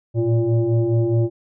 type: tone with frequency modulation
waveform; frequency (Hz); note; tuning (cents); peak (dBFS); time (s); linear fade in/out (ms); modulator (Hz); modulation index
sine; 117.4; A#2; +13; -15; 0.14-1.3; 50; 230; 1.3
effects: none